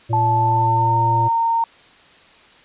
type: harmonic tone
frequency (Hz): 114.5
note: A#2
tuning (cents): -31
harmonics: 1 / 3 / 5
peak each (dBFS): -19 / -29 / -33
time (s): 0.09-1.29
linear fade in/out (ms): 20
type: tone with pitch glide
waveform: sine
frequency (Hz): 874 to 918.5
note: A5 to A#5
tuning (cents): -12 to -26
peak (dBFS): -15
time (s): 0.13-1.64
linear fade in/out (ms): 2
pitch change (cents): +86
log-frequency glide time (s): 0.34-0.98
effects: white hiss -48 dBFS RMS until 2.64 s + resampled to 8000 Hz